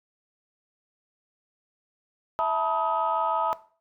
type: tone cluster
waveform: sine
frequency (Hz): 658 / 880 / 966 / 1264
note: E5 / A5 / B5 / D#6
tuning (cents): -3 / 0 / -39 / +27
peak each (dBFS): -27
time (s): 2.39-3.53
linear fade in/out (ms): 0
effects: noise-tail reverb RT60 0.4 s tail -17 dB re dry + tanh soft clip ceiling -15 dBFS